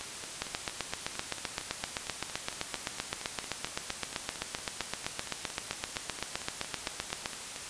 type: two click trains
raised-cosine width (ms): 0.2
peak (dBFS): -13 / -22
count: 54 / 34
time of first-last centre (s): 0.42-7.259 / 0.01-7.561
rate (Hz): 7.75 / 4.37
effects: white hiss -41 dBFS RMS until 7.69 s + resampled to 22050 Hz